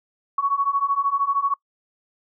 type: beating tone pair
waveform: sine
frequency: 1108.7 / 1121.7 Hz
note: C#6 / C#6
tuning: 0 / +20 cents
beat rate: 13 Hz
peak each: -23 / -21 dBFS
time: 0.38-1.54 s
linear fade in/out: 5 ms
effects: noise-tail reverb RT60 0.1 s tail -25 dB re dry